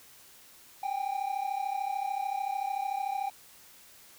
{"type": "tone pair together", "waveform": "triangle", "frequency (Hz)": [775, 808.5], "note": ["G5", "G#5"], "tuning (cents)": [-20, -47], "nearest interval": "minor second", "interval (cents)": 73, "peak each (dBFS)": [-31, -31], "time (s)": [0.83, 3.3], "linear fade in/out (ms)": 5, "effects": ["white hiss -55 dBFS RMS until 4.18 s"]}